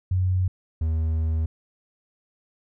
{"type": "tone pair in turn", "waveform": ["sine", "triangle"], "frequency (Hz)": [92.3, 79.91], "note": ["F#2", "D#2"], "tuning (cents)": [-4, 47], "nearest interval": "major second", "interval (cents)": 249, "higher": "first", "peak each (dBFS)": -19, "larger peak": "neither", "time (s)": [[0.11, 0.48], [0.81, 1.46]], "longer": "second", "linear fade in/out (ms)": 5, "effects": []}